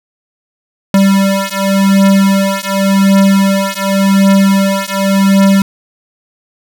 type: beating tone pair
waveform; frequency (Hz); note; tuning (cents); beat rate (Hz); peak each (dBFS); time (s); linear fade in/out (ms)
square; 195.1 / 195.99; G3 / G3; -8 / 0; 0.89; -11; 0.94-5.62; 2
effects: none